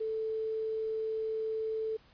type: tone with quantisation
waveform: sine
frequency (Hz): 440.4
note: A4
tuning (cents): +2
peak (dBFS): -31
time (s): 0-1.97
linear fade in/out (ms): 10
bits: 10
effects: pink hiss -62 dBFS RMS until 2.13 s + resampled to 11025 Hz

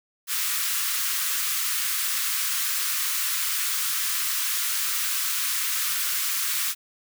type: high-pass noise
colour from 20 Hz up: white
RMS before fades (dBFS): -26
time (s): 0.27-6.75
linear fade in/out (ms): 50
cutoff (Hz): 1100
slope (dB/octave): 48
effects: none

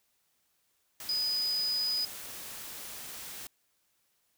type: tone in noise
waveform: sine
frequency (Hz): 4978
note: D#8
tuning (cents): 0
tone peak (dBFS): -28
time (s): 1.09-2.05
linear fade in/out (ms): 2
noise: white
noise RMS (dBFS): -43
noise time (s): 1-3.47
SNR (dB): +12
effects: white hiss -74 dBFS RMS until 4.37 s

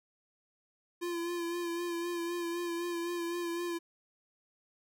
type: tone with vibrato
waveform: square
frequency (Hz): 343.7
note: F4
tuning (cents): -28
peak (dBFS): -34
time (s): 1.01-3.79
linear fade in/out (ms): 20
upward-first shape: sine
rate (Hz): 3.9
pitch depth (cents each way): 31
effects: none

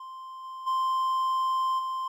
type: tone with level steps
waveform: triangle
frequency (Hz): 1045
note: C6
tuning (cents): -2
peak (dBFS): -37 / -35 / -22 / -27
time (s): 0-2.08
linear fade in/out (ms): 5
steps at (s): 0.43 / 0.66 / 1.78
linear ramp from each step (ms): 20
effects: none

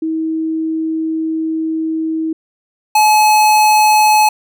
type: tone pair in turn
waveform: sine / square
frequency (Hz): 320 / 854.3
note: D#4 / G#5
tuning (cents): +49 / +49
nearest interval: octave + perfect fourth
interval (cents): 1700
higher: second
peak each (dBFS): -15 / -8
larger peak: second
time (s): 0.02-2.33 / 2.95-4.29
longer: first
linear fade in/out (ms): 5
effects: none

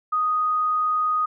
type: tone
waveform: sine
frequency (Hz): 1244.5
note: D#6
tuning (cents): 0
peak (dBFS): -19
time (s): 0.12-1.26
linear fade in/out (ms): 10
effects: none

